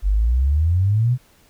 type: exponential sweep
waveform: sine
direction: up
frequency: 46.3 to 130 Hz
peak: -14 dBFS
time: 0.02-1.18 s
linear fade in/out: 50 ms
effects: pink hiss -55 dBFS RMS until 1.49 s